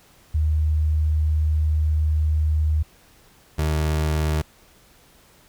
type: tone pair in turn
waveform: sine / 30% pulse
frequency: 77.1 / 77.1 Hz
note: D#2 / D#2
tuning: -15 / -15 cents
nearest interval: unison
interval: 0 cents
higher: neither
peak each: -17 dBFS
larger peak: neither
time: 0.34-2.83 / 3.58-4.42 s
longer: first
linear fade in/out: 10 ms
effects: pink hiss -54 dBFS RMS until 5.48 s